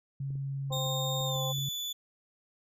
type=tone with vibrato; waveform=sine; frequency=137.4 Hz; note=C#3; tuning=15 cents flat; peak=-32 dBFS; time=0.2-1.69 s; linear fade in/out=5 ms; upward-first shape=sine; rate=20 Hz; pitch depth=9 cents each way
type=clicks; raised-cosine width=3 ms; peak=-38 dBFS; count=8; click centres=0.305 / 0.355 / 0.708 / 0.77 / 0.863 / 1.209 / 1.36 / 1.584 s
type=harmonic tone; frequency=261.6 Hz; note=C4; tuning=in tune; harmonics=2 / 3 / 4; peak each=-36 / -40 / -42 dBFS; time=0.7-1.53 s; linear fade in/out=20 ms
type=tone with pitch glide; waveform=35% pulse; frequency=3675 to 3473 Hz; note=A#7 to A7; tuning=-25 to -23 cents; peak=-32 dBFS; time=0.72-1.93 s; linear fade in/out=10 ms; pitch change=-98 cents; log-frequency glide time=1.25-1.41 s
effects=none